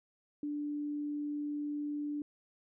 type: tone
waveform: sine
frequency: 293.7 Hz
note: D4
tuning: in tune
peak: -34 dBFS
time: 0.43-2.22 s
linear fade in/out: 2 ms
effects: none